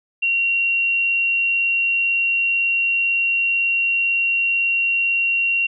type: tone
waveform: sine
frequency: 2749 Hz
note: F7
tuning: 28 cents flat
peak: -16 dBFS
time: 0.22-5.67 s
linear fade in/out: 10 ms
effects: none